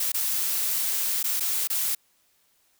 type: noise with dropouts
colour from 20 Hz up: blue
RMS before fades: -26 dBFS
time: 0-1.95 s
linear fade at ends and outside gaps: 5 ms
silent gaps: 0.12-0.142 / 1.23-1.24 / 1.398-1.405 / 1.674-1.7 s
effects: white hiss -66 dBFS RMS until 2.79 s